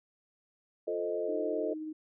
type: chord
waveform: sine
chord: F dominant seventh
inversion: none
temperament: equal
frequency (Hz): 349.2 / 440 / 523.3 / 622.3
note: F4 / A4 / C5 / Eb5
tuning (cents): 0 / 0 / 0 / 0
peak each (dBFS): -38 / -34 / -39 / -35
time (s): 0.87-1.74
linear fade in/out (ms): 10
type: tone with tremolo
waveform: sine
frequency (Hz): 311.1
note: D#4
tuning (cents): 0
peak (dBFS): -35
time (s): 1.28-1.93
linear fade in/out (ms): 10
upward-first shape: triangle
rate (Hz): 17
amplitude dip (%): 30
effects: none